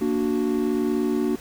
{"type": "chord", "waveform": "triangle", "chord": "Bb augmented", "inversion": "none", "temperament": "equal", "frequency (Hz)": [233.1, 293.7, 370], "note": ["Bb3", "D4", "F#4"], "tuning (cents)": [0, 0, 0], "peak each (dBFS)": -23, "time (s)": [0.01, 1.36], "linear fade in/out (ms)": 5, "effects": ["pink hiss -44 dBFS RMS until 1.4 s"]}